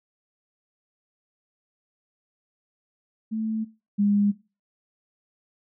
sine tone pair in turn, 220 / 203.9 Hz, A3 / G#3, 0 / -32 cents, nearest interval minor second, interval 132 cents, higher first, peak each -25 / -18 dBFS, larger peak second, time 3.31-3.65 / 3.98-4.32 s, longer neither, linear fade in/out 20 ms, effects noise-tail reverb RT60 0.3 s tail -19 dB re dry

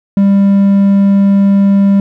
triangle tone, 198.2 Hz, G3, 19 cents sharp, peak -3 dBFS, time 0.17-2 s, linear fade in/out 2 ms, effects none

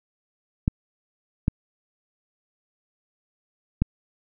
clicks, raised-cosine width 5 ms, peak -7 dBFS, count 3, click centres 0.679 / 1.481 / 3.82 s, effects none

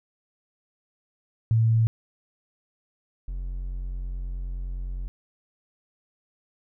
sine / triangle tone pair in turn, 112.9 / 44.8 Hz, A2 / F1, +45 / +45 cents, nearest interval octave + major third, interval 1600 cents, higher first, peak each -17 / -27 dBFS, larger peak first, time 1.51-1.87 / 3.28-5.08 s, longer second, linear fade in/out 0 ms, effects none

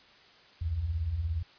sine beating tone pair, 66.7 / 83.7 Hz, C2 / E2, +34 / +27 cents, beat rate 17 Hz, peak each -37 / -29 dBFS, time 0.61-1.43 s, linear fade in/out 10 ms, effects white hiss -57 dBFS RMS until 1.58 s + resampled to 11025 Hz

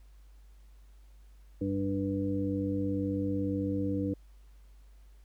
harmonic tone, 98 Hz, G2, in tune, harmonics 1 / 2 / 3 / 5, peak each -35 / -36 / -31 / -37 dBFS, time 1.61-4.14 s, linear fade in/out 5 ms, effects added 50 Hz sine -52 dBFS peak until 5.24 s + pink hiss -70 dBFS RMS until 5.24 s

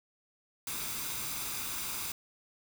white noise with comb filter, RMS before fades -37 dBFS, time 0.67-2.12 s, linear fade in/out 2 ms, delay 0.82 ms, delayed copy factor +0.5, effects none

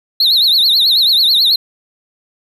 triangle tone with vibrato, 3979 Hz, B7, 12 cents sharp, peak -7 dBFS, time 0.2-1.56 s, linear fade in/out 5 ms, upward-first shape triangle, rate 9.2 Hz, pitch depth 200 cents each way, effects none

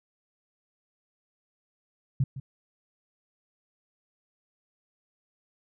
sine tone with echo, 133.2 Hz, C3, 31 cents sharp, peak -20 dBFS, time 2.2-2.24 s, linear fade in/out 5 ms, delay 160 ms, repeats 1, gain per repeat -14 dB, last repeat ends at 2.4 s, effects none

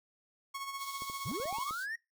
sawtooth tone with tremolo, 1100 Hz, C#6, 14 cents flat, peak -33 dBFS, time 0.54-1.71 s, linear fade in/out 10 ms, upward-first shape sine, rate 15 Hz, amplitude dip 55%
pink high-pass noise, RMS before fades -49 dBFS, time 0.77-1.87 s, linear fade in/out 50 ms, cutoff 3500 Hz, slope 48 dB/octave
clicks, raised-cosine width 2 ms, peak -35 dBFS, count 8, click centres 1.021 / 1.099 / 1.314 / 1.4 / 1.456 / 1.527 / 1.585 / 1.709 s
triangle linear sweep, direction up, 81.5 to 1900 Hz, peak -34 dBFS, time 1.25-1.96 s, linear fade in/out 10 ms
effects noise-tail reverb RT60 0.2 s tail -21 dB re dry

